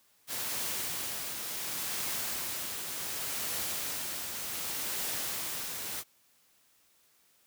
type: noise with tremolo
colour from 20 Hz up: white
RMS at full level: -34 dBFS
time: 0.27-6.04 s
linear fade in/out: 50 ms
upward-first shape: triangle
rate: 0.68 Hz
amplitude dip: 40%
effects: white hiss -67 dBFS RMS until 7.46 s + high-pass 60 Hz 12 dB/octave